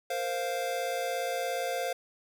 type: chord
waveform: square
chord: Bb suspended second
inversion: none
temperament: equal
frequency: 466.2 / 523.3 / 698.5 Hz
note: Bb4 / C5 / F5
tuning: 0 / 0 / 0 cents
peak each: -39 / -34 / -34 dBFS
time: 0.1-1.93 s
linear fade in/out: 5 ms
effects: none